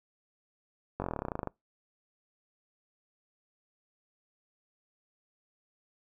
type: slowing click train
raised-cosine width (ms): 1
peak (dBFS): -19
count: 17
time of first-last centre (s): 1-1.473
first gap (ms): 20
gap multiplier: 1.05
effects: noise-tail reverb RT60 0.2 s tail -25 dB re dry